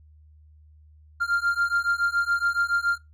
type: beating tone pair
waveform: triangle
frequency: 1392 / 1399.1 Hz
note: F6 / F6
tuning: -6 / +3 cents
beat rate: 7.1 Hz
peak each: -23 dBFS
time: 1.2-2.98 s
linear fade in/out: 20 ms
effects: noise-tail reverb RT60 0.2 s tail -20 dB re dry + added 76 Hz sine -50 dBFS peak until 3.13 s